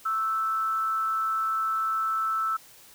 sine tone with frequency modulation, 1318.5 Hz, E6, in tune, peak -24 dBFS, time 0.05-2.57 s, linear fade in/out 10 ms, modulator 213 Hz, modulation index 0.27, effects white hiss -52 dBFS RMS until 2.94 s

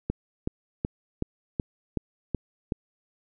click train, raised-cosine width 3 ms, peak -13 dBFS, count 8, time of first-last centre 0.1-2.722 s, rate 2.67 Hz, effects none

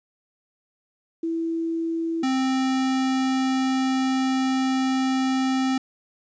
sine / square tone pair in turn, 329.6 / 262.4 Hz, E4 / C4, 0 / +5 cents, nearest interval major third, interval 395 cents, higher first, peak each -23 / -21 dBFS, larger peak second, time 1.23-2.23 / 2.23-5.78 s, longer second, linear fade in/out 5 ms, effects resampled to 16000 Hz + 10-bit

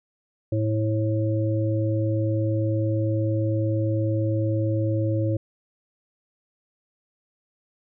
harmonic tone, 108.9 Hz, A2, 17 cents flat, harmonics 1 / 3 / 5, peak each -22 / -27 / -29 dBFS, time 0.52-5.37 s, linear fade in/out 5 ms, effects none

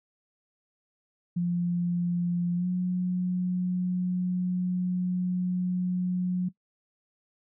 sine tone with pitch glide, 174.61 to 181.08 Hz, F3 to F#3, 0 to -37 cents, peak -24 dBFS, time 1.36-6.49 s, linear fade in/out 10 ms, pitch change +63 cents, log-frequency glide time 2.56-2.67 s, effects noise-tail reverb RT60 0.1 s tail -17 dB re dry

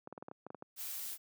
clicks, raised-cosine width 1 ms, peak -31 dBFS, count 10, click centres 0.074 / 0.126 / 0.178 / 0.225 / 0.284 / 0.314 / 0.466 / 0.504 / 0.547 / 0.624 s
blue noise, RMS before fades -42 dBFS, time 0.76-1.18 s, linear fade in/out 50 ms
effects high-pass 200 Hz 12 dB/octave

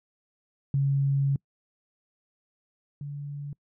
sine tone pair in turn, 138.59 / 143.61 Hz, C#3 / D3, 0 / -38 cents, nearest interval minor second, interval 62 cents, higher second, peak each -21 / -33 dBFS, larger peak first, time 0.74-1.36 / 3.01-3.53 s, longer first, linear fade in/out 2 ms, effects noise-tail reverb RT60 0.1 s tail -26 dB re dry

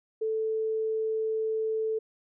sine tone, 440 Hz, A4, in tune, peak -26 dBFS, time 0.21-1.99 s, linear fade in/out 10 ms, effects none

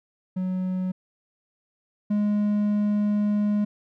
triangle tone pair in turn, 185 / 207.7 Hz, F#3 / G#3, 0 / 0 cents, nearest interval major second, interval 200 cents, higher second, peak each -22 / -18 dBFS, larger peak second, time 0.36-0.92 / 2.1-3.65 s, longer second, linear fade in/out 10 ms, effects none

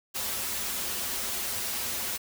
white noise with comb filter, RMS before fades -32 dBFS, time 0.14-2.18 s, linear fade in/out 20 ms, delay 6.6 ms, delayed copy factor -0.8, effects none

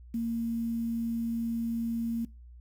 sine tone with quantisation, 230.6 Hz, A#3, 19 cents flat, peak -28 dBFS, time 0.14-2.25 s, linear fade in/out 5 ms, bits 9, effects noise-tail reverb RT60 0.3 s tail -23 dB re dry + added 60 Hz sine -47 dBFS peak until 2.6 s

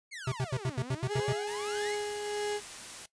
sawtooth exponential two-way sweep, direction down then up, 2280 to 220 to 2280 Hz, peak -37 dBFS, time 0.11-1.96 s, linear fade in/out 20 ms, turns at 0.8 s
square tone bursts, 130 Hz, C3, 11 cents flat, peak -29 dBFS, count 9, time 0.27-1.328 s, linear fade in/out 5 ms, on 50 ms, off 76 ms
35% pulse tone with tremolo, 415.3 Hz, G#4, in tune, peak -29 dBFS, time 1.08-2.61 s, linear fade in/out 50 ms, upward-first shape sine, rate 1.6 Hz, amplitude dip 40%
white noise, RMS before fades -44 dBFS, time 1.47-3.06 s, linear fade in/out 5 ms
effects noise-tail reverb RT60 0.1 s tail -18 dB re dry + resampled to 22050 Hz

